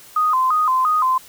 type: tone with vibrato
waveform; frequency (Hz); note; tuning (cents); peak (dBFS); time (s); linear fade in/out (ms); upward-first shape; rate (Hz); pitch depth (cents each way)
sine; 1133; C#6; +37; -14; 0.16-1.18; 5; square; 2.9; 160
effects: white hiss -44 dBFS RMS until 1.28 s